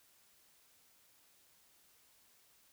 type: silence
effects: white hiss -68 dBFS RMS until 2.72 s